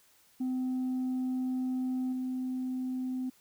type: tone with level steps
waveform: sine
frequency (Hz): 256.1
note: C4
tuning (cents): -37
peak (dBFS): -27 / -30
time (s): 0.4-3.3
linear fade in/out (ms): 10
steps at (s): 2.12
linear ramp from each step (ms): 10
effects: tanh soft clip ceiling -28 dBFS + white hiss -64 dBFS RMS until 3.4 s

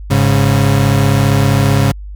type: tone pair together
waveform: 35% pulse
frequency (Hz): 102.8 / 138.06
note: G#2 / C#3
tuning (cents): -17 / -7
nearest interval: perfect fourth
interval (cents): 510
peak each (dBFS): -10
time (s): 0.1-1.92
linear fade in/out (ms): 10
effects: added 50 Hz sine -25 dBFS peak until 2.15 s

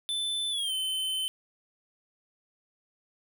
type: tone with pitch glide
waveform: square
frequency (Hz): 3520 to 3064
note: A7 to G7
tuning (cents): 0 to -40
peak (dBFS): -29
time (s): 0.09-1.28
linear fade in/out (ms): 0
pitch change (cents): -240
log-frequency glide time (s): 0.5-0.73
effects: none

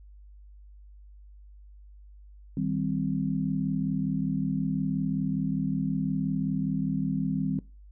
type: chord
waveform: sine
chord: C minor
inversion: first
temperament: just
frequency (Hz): 156.98 / 196.22 / 261.6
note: Eb3 / G3 / C4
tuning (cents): +16 / +2 / 0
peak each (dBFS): -30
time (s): 2.57-7.59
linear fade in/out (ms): 2
effects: noise-tail reverb RT60 0.3 s tail -21 dB re dry + added 50 Hz sine -47 dBFS peak until 7.91 s

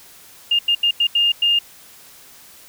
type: tone bursts at uneven times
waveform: sine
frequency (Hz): 2821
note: F7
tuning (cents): +17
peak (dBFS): -13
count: 6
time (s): 0.51-0.59 / 0.68-0.75 / 0.83-0.91 / 1-1.07 / 1.15-1.32 / 1.42-1.59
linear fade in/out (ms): 5
effects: white hiss -45 dBFS RMS until 2.68 s

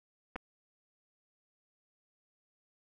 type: clicks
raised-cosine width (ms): 0.5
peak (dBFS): -25 / -24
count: 2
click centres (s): 0.358 / 0.362
effects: none

